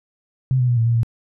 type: tone with pitch steps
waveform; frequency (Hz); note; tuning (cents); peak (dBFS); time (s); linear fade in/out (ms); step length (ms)
sine; 130.3 / 124.7 / 121.3 / 114.3 / 117.4 / 115.6; C3 / B2 / B2 / A#2 / A#2 / A#2; -7 / +17 / -31 / -34 / +13 / -14; -14; 0.51-1.032; 0; 87
effects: none